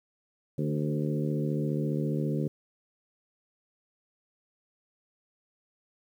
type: harmonic tone with a mistuned harmonic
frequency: 74.7 Hz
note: D2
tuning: 30 cents sharp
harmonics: 2 / 3 / 4 / 5 / 6 / 7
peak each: -29 / -33 / -35 / -37 / -39 / -40 dBFS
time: 0.58-2.48 s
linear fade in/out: 5 ms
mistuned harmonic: 5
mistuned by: +20 cents
effects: 10-bit